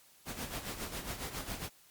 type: noise with tremolo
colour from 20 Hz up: pink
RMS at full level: -38 dBFS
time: 0.25-1.7 s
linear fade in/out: 50 ms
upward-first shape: sine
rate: 7.3 Hz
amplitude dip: 65%
effects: white hiss -62 dBFS RMS until 1.9 s + MP3 96 kbps